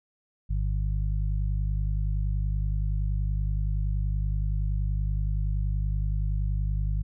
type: harmonic tone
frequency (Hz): 50.6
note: G#1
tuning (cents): -44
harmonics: 1 / 2 / 3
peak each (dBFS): -25 / -31 / -35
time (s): 0.49-7.03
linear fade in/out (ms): 20
effects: none